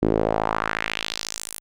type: tone with band-pass filter sweep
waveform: sawtooth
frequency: 54.1 Hz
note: A1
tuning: 29 cents flat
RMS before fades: -25 dBFS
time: 0.02-1.6 s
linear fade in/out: 10 ms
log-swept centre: 320 to 12000 Hz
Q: 2.1
effects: none